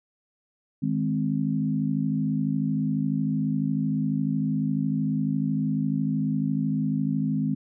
sine chord, Ab major, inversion second, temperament equal, 155.56 / 207.7 / 261.6 Hz, Eb3 / Ab3 / C4, 0 / 0 / 0 cents, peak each -27 dBFS, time 0.82-7.55 s, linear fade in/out 10 ms, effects none

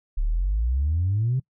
sine exponential sweep, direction up, 34.08 to 135.3 Hz, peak -19 dBFS, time 0.17-1.4 s, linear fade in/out 10 ms, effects noise-tail reverb RT60 0.1 s tail -24 dB re dry + tanh soft clip ceiling -16 dBFS

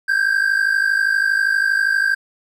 triangle tone pair together, 1568 / 1620.5 Hz, G6 / G#6, 0 / -43 cents, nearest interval minor second, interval 57 cents, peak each -15 / -17 dBFS, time 0.08-2.15 s, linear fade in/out 10 ms, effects none

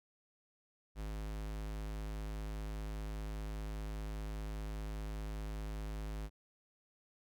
square tone, 52.5 Hz, G#1, 19 cents sharp, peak -40 dBFS, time 0.95-6.3 s, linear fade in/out 50 ms, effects none

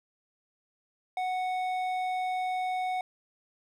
triangle tone with hard clipping, 739 Hz, F#5, 2 cents flat, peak -30 dBFS, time 1.17-3.01 s, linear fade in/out 2 ms, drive 12 dB, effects none

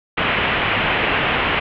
white low-pass noise, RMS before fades -19 dBFS, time 0.17-1.6 s, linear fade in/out 10 ms, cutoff 3000 Hz, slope 48 dB/octave, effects none

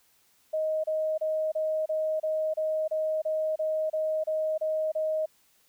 sine tone bursts, 626 Hz, D#5, 10 cents sharp, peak -25 dBFS, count 14, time 0.53-5.26 s, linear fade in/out 10 ms, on 310 ms, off 30 ms, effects white hiss -65 dBFS RMS until 5.68 s

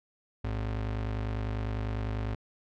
square ring-modulated tone, 81.6 Hz, E2, 17 cents flat, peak -28 dBFS, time 0.44-2.35 s, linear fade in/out 5 ms, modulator 25 Hz, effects low-pass 3000 Hz 12 dB/octave

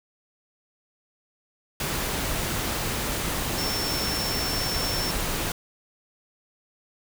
sine tone in noise, 5410 Hz, E8, 44 cents sharp, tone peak -29 dBFS, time 3.58-5.11 s, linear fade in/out 2 ms, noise pink, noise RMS -28 dBFS, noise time 1.8-5.52 s, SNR -4 dB, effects none

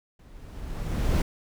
brown noise with level ramp, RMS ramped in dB -50 to -20 dBFS, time 0.19-1.22 s, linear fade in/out 5 ms, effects none

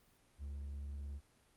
triangle tone, 70.8 Hz, C#2, 37 cents sharp, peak -40 dBFS, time 0.38-1.21 s, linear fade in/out 50 ms, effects pink hiss -70 dBFS RMS until 1.56 s + Opus 32 kbps

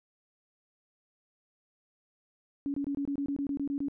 sine tone bursts, 281.4 Hz, C#4, 26 cents sharp, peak -29 dBFS, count 12, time 2.66-3.884 s, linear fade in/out 0 ms, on 80 ms, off 24 ms, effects none

